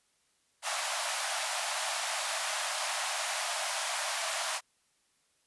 pink high-pass noise, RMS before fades -33 dBFS, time 0.62-4.61 s, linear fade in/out 50 ms, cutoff 600 Hz, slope 96 dB/octave, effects white hiss -72 dBFS RMS until 5.46 s + resampled to 24000 Hz

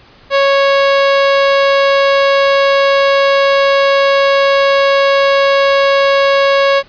sawtooth tone, 553 Hz, C#5, 4 cents flat, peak -4 dBFS, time 0.3-6.83 s, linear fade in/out 50 ms, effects pink hiss -43 dBFS RMS until 6.88 s + resampled to 11025 Hz

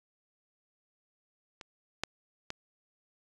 clicks, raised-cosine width 0.2 ms, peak -27 / -13 / -19 dBFS, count 3, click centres 1.612 / 2.036 / 2.504 s, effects resampled to 24000 Hz

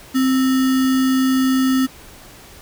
sine tone with sample-and-hold, 261.6 Hz, C4, in tune, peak -13 dBFS, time 0.14-1.87 s, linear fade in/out 20 ms, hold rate 1575 Hz, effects pink hiss -42 dBFS RMS until 2.61 s

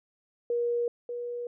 sine tone pair in turn, 476.2 / 481.7 Hz, A#4 / B4, +37 / -43 cents, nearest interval unison, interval 20 cents, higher second, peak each -25 / -32 dBFS, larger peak first, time 0.5-0.88 / 1.09-1.47 s, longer neither, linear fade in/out 2 ms, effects none

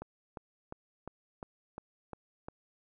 click train, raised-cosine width 1 ms, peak -27 dBFS, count 8, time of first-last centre 0.02-2.485 s, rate 2.84 Hz, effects none

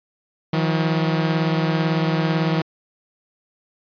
sawtooth beating tone pair, 160 / 178 Hz, D#3 / F3, +49 / +33 cents, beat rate 18 Hz, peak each -15 / -20 dBFS, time 0.53-2.62 s, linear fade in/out 5 ms, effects resampled to 11025 Hz

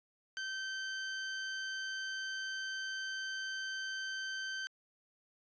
sawtooth tone, 1549 Hz, G6, 21 cents flat, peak -34 dBFS, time 0.37-4.67 s, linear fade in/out 0 ms, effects resampled to 16000 Hz + 12-bit

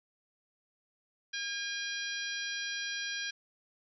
harmonic tone, 810 Hz, G#5, 43 cents flat, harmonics 2 / 3 / 4 / 5 / 6 / 7, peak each -38 / -43 / -41 / -44 / -44 / -44 dBFS, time 1.33-3.31 s, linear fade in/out 10 ms, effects none

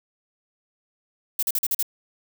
violet noise bursts, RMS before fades -23 dBFS, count 6, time 1.39-1.827 s, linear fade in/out 2 ms, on 37 ms, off 43 ms, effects none

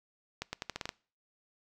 accelerating click train, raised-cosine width 0.2 ms, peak -18 dBFS, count 8, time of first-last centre 0.42-0.891 s, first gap 110 ms, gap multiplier 0.83, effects noise-tail reverb RT60 0.4 s tail -23 dB re dry

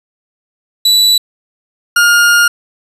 40% pulse tone pair in turn, 3951 / 1417.2 Hz, B7 / F6, 0 / +25 cents, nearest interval octave + tritone, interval 1775 cents, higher first, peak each -5 dBFS, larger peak neither, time 0.85-1.18 / 1.96-2.48 s, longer second, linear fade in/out 5 ms, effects resampled to 32000 Hz + 7-bit

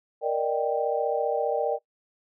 sine chord, Eb major seventh, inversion second, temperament equal, 466.2 / 587.3 / 622.3 / 784 Hz, Bb4 / D5 / Eb5 / G5, 0 / 0 / 0 / 0 cents, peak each -27 / -28 / -31 / -29 dBFS, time 0.21-1.79 s, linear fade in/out 50 ms, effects noise-tail reverb RT60 0.1 s tail -20 dB re dry

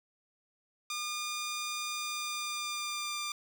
10% pulse tone with pitch glide, 1210 to 1192.7 Hz, D#6 to D6, -49 to +26 cents, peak -26 dBFS, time 0.9-3.32 s, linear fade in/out 2 ms, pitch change -25 cents, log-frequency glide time 1.92-3.21 s, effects none

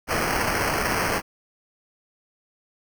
blue noise with sample-and-hold, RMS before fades -24 dBFS, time 0.07-1.22 s, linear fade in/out 50 ms, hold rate 3675 Hz, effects none

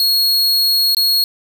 45% pulse tone with dropouts, 4311 Hz, C#8, 49 cents flat, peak -11 dBFS, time 0-1.24 s, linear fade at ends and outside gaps 1 ms, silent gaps 0.948-0.968 s, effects 8-bit

